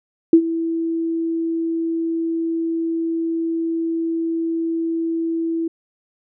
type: tone with ADSR envelope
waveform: sine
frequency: 329.6 Hz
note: E4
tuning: in tune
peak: -4 dBFS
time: 0.33-5.68 s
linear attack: 3 ms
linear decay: 75 ms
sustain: -15 dB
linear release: 6 ms
effects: none